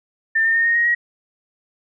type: tone with pitch steps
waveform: sine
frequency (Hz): 1793 / 1813.8 / 1834.9 / 1856.2 / 1877.8 / 1899.6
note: A6 / A#6 / A#6 / A#6 / A#6 / A#6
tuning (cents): +32 / -48 / -28 / -8 / +12 / +32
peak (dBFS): -14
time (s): 0.35-0.95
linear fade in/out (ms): 10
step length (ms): 100
effects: none